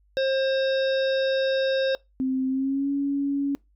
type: harmonic tone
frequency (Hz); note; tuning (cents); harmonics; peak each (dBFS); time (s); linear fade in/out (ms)
533; C5; +32; 1 / 3 / 5 / 7 / 9 / 10; -21 / -32 / -40 / -33 / -44 / -40; 0.17-1.95; 0
type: tone with pitch glide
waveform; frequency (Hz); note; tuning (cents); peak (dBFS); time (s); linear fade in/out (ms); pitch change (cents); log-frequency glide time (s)
sine; 261.6 to 280.4; C4 to C#4; 0 to +20; -22; 2.2-3.55; 0; +120; 2.48-2.9
effects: noise-tail reverb RT60 0.2 s tail -24 dB re dry + added 50 Hz sine -59 dBFS peak until 3.75 s